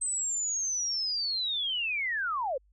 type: linear sweep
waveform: sine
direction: down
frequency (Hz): 8250 to 480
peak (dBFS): -28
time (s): 0.01-2.58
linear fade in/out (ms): 10
effects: added 50 Hz sine -61 dBFS peak until 2.72 s